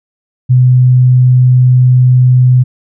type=tone; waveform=sine; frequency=126.4 Hz; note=B2; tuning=41 cents sharp; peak=-3 dBFS; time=0.49-2.64 s; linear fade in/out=20 ms; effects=none